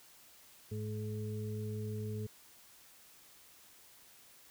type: harmonic tone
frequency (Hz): 106.8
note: G#2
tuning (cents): +49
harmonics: 1 / 2 / 4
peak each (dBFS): -38 / -44 / -44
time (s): 0.71-2.27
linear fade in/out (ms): 10
effects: white hiss -60 dBFS RMS until 4.5 s